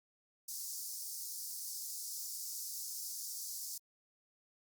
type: high-pass noise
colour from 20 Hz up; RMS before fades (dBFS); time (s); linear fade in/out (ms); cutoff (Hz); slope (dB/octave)
pink; -43; 0.48-3.78; 5; 4900; 48
effects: Opus 48 kbps